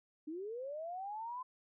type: linear sweep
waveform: sine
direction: up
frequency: 293.8 to 1030 Hz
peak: -40 dBFS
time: 0.27-1.43 s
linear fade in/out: 10 ms
effects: none